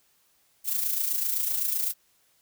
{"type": "noise with amplitude modulation", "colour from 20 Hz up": "violet", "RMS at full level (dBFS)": -25, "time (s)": [0.64, 1.94], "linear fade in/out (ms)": 50, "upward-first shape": "sine", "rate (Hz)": 27.8, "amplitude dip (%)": 55, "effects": ["white hiss -66 dBFS RMS until 2.41 s"]}